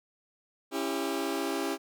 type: chord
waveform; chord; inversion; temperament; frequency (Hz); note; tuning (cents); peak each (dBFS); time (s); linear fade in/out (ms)
sawtooth; C# diminished; none; just; 277.2 / 332.6 / 399.1; C#4 / E4 / G4; 0 / +16 / +31; -30; 0.71-1.78; 50
effects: none